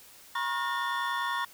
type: tone cluster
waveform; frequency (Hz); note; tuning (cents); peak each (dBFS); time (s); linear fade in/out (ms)
triangle; 958 / 1088 / 1422 / 1835 / 3490; A#5 / C#6 / F6 / A#6 / A7; +47 / -33 / +31 / -28 / -15; -32 / -31 / -36 / -33 / -38; 0.35-1.45; 5
effects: white hiss -53 dBFS RMS until 1.53 s